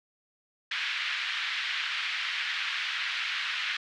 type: band-pass noise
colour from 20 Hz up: pink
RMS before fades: -32 dBFS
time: 0.71-3.77 s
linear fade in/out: 5 ms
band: 1600 to 3700 Hz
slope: 24 dB/octave
effects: none